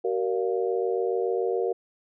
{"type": "harmonic tone with a mistuned harmonic", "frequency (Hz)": 116.54, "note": "A#2", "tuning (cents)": 0, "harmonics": [3, 4, 5, 6], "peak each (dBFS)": [-27, -26, -37, -34], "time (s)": [0.04, 1.73], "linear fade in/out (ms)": 10, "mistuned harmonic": 3, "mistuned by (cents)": 140, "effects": []}